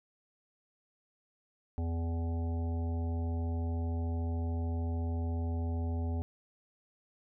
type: harmonic tone with a mistuned harmonic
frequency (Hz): 83.4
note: E2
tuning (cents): +21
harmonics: 1 / 3 / 5 / 7 / 9 / 10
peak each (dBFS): -31 / -40 / -47 / -50 / -49 / -55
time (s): 1.78-6.22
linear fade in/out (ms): 0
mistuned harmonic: 10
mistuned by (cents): +21
effects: none

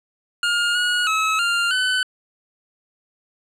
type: tone with pitch steps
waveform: 25% pulse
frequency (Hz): 1418 / 1449 / 1290 / 1397 / 1508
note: F6 / F#6 / E6 / F6 / F#6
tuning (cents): +26 / -37 / -38 / 0 / +32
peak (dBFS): -14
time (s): 0.43-2.03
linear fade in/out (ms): 2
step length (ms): 320
effects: low-pass 8000 Hz 12 dB/octave

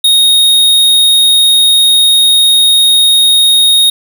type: tone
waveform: square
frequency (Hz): 3729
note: A#7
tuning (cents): 0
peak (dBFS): -5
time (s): 0.04-3.9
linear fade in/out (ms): 5
effects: none

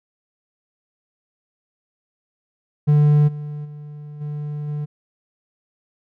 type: tone with level steps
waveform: triangle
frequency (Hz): 148.2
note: D3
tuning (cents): +16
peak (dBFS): -9 / -25 / -31 / -23 / -21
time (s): 2.87-4.86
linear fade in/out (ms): 20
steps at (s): 3.27 / 3.64 / 4.2 / 4.67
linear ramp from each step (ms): 20
effects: none

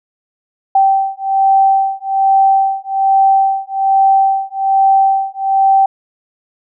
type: beating tone pair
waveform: sine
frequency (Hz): 777 / 778.2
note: G5 / G5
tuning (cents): -16 / -13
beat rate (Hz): 1.2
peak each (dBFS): -12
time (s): 0.75-5.86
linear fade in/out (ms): 5
effects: none

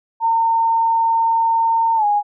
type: tone with pitch glide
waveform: sine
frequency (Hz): 911 to 825.8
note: A#5 to G#5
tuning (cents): -40 to -10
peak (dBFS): -13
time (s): 0.2-2.23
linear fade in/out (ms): 50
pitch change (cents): -170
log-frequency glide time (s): 1.96-2.05
effects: none

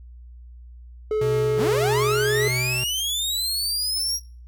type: tone with pitch glide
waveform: triangle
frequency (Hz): 430 to 420.7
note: A4 to G#4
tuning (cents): -40 to +22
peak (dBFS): -18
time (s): 1.11-2.48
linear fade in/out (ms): 2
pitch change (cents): -38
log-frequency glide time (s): 1.65-1.76
type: tone with tremolo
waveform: square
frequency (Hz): 126.1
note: B2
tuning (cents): +36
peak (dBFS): -25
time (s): 1.21-2.84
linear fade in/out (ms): 5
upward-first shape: sine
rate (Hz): 1.7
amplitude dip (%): 30
type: linear sweep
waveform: sawtooth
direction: up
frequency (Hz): 119 to 5700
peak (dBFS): -20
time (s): 1.56-4.2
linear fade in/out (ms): 50
effects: noise-tail reverb RT60 0.4 s tail -22 dB re dry + added 60 Hz sine -40 dBFS peak until 4.47 s

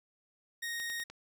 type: tone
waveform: sawtooth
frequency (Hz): 1864.7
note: A#6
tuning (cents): 0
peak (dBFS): -32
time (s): 0.62-1.04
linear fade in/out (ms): 10
type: click train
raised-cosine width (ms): 0.2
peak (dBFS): -30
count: 4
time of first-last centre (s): 0.8-1.1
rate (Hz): 10
effects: 11-bit

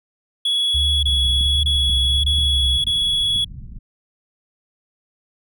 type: tone bursts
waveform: triangle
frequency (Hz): 3369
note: G#7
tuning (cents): +24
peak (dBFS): -15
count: 5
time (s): 0.45-3.446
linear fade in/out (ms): 5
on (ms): 580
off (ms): 24
type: tone with vibrato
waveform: sine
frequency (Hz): 69.1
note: C#2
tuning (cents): -5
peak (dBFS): -19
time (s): 0.74-2.78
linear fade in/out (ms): 10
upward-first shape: triangle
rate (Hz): 1.4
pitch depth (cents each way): 110
type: low-pass noise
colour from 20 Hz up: pink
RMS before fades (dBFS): -34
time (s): 1.06-3.79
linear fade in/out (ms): 5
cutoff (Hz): 160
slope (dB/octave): 24
type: click train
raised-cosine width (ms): 5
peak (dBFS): -21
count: 5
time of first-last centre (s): 1.41-3.361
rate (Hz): 2.05
effects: none

